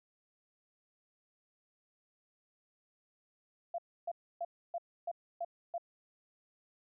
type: tone bursts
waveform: sine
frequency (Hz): 685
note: F5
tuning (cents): -34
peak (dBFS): -34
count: 7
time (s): 3.74-5.781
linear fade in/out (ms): 5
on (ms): 43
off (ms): 290
effects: none